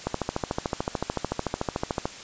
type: click train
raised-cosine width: 1 ms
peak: -11 dBFS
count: 28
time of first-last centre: 0.07-2.055 s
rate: 13.6 Hz
effects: white hiss -41 dBFS RMS until 2.23 s + resampled to 16000 Hz